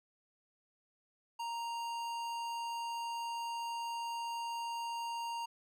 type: tone with tanh clipping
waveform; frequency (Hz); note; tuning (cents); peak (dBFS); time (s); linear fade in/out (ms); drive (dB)
sine; 932.3; A#5; 0; -39; 1.39-5.46; 10; 18
effects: none